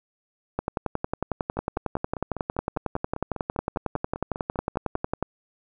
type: two click trains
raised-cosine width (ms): 1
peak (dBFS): -11 / -18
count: 52 / 18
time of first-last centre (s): 0.59-5.226 / 1.57-4.956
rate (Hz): 11 / 5.02
effects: none